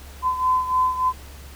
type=beating tone pair; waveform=sine; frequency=1019 / 1022.4 Hz; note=C6 / C6; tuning=-46 / -40 cents; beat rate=3.4 Hz; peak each=-19 / -24 dBFS; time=0.22-1.13 s; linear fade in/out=50 ms; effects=added 69 Hz sine -39 dBFS peak until 1.55 s + pink hiss -45 dBFS RMS until 1.55 s